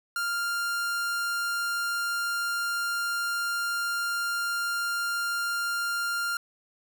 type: tone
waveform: 45% pulse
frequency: 1396.9 Hz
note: F6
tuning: in tune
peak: -27 dBFS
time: 0.16-6.37 s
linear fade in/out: 2 ms
effects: none